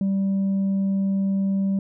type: tone with tanh clipping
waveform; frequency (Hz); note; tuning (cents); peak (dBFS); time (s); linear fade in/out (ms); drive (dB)
sine; 194.9; G3; -10; -20; 0.01-1.79; 2; 2
effects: none